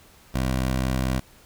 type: tone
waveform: 15% pulse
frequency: 64.5 Hz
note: C2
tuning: 24 cents flat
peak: -16 dBFS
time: 0.34-1.2 s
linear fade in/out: 10 ms
effects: pink hiss -53 dBFS RMS until 1.45 s